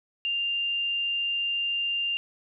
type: tone with frequency modulation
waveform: sine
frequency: 2794 Hz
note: F7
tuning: in tune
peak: -25 dBFS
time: 0.25-2.17 s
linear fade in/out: 0 ms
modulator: 52.9 Hz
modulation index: 0.21
effects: none